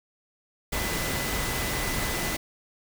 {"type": "tone in noise", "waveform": "sine", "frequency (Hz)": 2004, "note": "B6", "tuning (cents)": 25, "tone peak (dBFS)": -36, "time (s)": [0.72, 2.37], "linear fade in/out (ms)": 10, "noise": "pink", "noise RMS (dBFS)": -29, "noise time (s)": [0.72, 2.37], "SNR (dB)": -10, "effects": []}